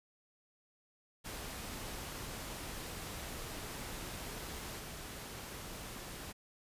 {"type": "noise with level steps", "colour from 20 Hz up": "pink", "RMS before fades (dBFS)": [-44, -46], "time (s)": [1.24, 6.33], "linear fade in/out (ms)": 20, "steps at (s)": 4.78, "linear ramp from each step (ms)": 20, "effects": ["resampled to 32000 Hz"]}